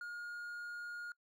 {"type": "tone", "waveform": "triangle", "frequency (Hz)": 1427, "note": "F6", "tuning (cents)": 37, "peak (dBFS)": -40, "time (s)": [0.01, 1.12], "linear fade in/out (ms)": 2, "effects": ["noise-tail reverb RT60 0.1 s tail -25 dB re dry"]}